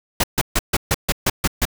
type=noise bursts; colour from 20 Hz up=pink; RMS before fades=-17 dBFS; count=9; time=0.2-1.653 s; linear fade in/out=5 ms; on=37 ms; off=140 ms; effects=none